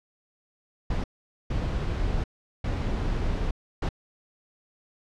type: noise bursts at uneven times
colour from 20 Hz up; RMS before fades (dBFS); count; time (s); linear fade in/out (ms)
brown; -27; 4; 0.9-1.04 / 1.5-2.24 / 2.64-3.51 / 3.82-3.89; 5
effects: low-pass 5000 Hz 12 dB/octave